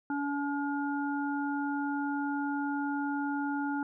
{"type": "harmonic tone", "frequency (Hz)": 285, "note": "C#4", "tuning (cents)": 48, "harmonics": [1, 3, 5], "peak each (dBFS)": [-31, -36, -38], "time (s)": [0.1, 3.83], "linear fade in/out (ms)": 2, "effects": []}